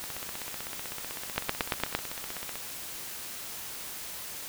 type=two click trains; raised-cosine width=0.3 ms; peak=-9 / -21 dBFS; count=6 / 41; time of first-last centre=1.38-1.95 / 0.04-2.556 s; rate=8.77 / 15.9 Hz; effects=white hiss -40 dBFS RMS until 4.48 s